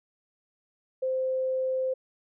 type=tone; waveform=sine; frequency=520 Hz; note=C5; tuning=11 cents flat; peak=-25 dBFS; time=1.02-1.94 s; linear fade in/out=10 ms; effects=none